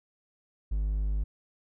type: tone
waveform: triangle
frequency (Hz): 51.2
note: G#1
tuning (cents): -24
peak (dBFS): -24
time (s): 0.71-1.24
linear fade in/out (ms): 10
effects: none